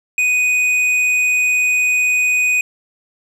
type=tone with hard clipping; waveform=triangle; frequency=2489 Hz; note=D#7; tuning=in tune; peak=-14 dBFS; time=0.18-2.61 s; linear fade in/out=2 ms; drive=10 dB; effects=none